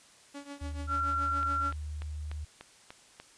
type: tone with tremolo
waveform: sawtooth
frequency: 283.6 Hz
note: C#4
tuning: 40 cents sharp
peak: -35 dBFS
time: 0.34-1.73 s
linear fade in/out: 10 ms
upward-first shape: triangle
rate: 7 Hz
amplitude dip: 90%
type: tone with pitch glide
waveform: sine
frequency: 76 to 75.52 Hz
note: D#2 to D2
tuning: -40 to +49 cents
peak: -35 dBFS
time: 0.61-2.45 s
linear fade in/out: 10 ms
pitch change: -11 cents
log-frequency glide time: 0.89-1.1 s
type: tone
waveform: sine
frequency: 1368 Hz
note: F6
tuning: 36 cents flat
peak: -28 dBFS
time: 0.87-1.73 s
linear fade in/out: 50 ms
type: click train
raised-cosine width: 0.3 ms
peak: -28 dBFS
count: 7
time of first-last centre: 1.43-3.2 s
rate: 3.39 Hz
effects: white hiss -58 dBFS RMS until 3.37 s + resampled to 22050 Hz